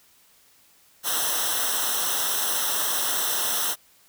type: noise with comb filter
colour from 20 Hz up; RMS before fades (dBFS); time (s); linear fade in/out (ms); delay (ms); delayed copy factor
white; -25; 1.03-3.76; 50; 0.43; -0.9
effects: white hiss -58 dBFS RMS until 4.08 s